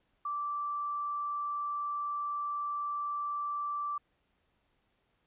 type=tone; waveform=sine; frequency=1168 Hz; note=D6; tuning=10 cents flat; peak=-32 dBFS; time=0.25-3.98 s; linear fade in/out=5 ms; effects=pink hiss -75 dBFS RMS until 5.26 s + resampled to 8000 Hz